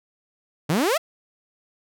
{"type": "exponential sweep", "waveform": "sawtooth", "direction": "up", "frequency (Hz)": [138.59, 703], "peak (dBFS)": -15, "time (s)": [0.69, 0.98], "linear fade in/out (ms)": 10, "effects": []}